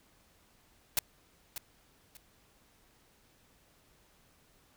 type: noise with echo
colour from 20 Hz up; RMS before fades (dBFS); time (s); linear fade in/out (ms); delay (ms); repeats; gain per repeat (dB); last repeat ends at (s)
white; -27; 0.97-0.99; 2; 590; 2; -12; 2.17
effects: pink hiss -66 dBFS RMS until 4.76 s